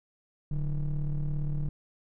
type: ring-modulated tone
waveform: triangle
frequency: 82.41 Hz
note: E2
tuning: in tune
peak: -22 dBFS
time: 0.51-1.69 s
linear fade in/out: 5 ms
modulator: 63.7 Hz
effects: none